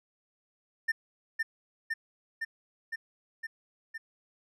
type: tone with echo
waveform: triangle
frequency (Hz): 1800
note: A6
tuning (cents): +39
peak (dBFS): -23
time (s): 0.88-0.92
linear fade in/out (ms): 10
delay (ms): 510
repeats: 6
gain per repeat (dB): -2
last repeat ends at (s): 3.98
effects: none